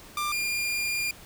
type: tone pair in turn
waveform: sawtooth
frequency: 1190 / 2405 Hz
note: D6 / D7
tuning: +22 / +41 cents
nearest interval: octave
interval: 1219 cents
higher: second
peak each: -23 dBFS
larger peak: neither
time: 0.17-0.32 / 0.32-1.11 s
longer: second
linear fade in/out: 2 ms
effects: pink hiss -48 dBFS RMS until 1.25 s